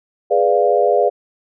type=chord; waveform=sine; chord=G# diminished seventh; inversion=none; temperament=equal; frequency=415.3 / 493.9 / 587.3 / 698.5 Hz; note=G#4 / B4 / D5 / F5; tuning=0 / 0 / 0 / 0 cents; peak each=-17 dBFS; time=0.3-1.1 s; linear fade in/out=20 ms; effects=none